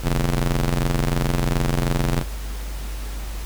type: ring-modulated tone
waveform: sawtooth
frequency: 86.8 Hz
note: F2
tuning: 10 cents flat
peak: -12 dBFS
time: 0.03-2.23 s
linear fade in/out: 20 ms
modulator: 54.8 Hz
effects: added 50 Hz sine -27 dBFS peak until 3.45 s + pink hiss -38 dBFS RMS until 3.45 s